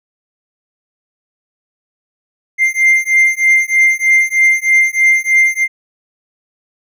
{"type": "beating tone pair", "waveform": "triangle", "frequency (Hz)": [2095, 2098.2], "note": ["C7", "C7"], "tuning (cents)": [2, 4], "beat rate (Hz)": 3.2, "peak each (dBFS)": -10, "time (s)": [2.58, 5.68], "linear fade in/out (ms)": 50, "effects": []}